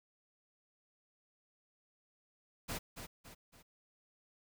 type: noise with echo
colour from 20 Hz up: pink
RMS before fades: -40 dBFS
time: 2.68-2.79 s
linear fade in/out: 20 ms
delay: 280 ms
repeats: 3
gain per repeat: -7 dB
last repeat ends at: 3.63 s
effects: none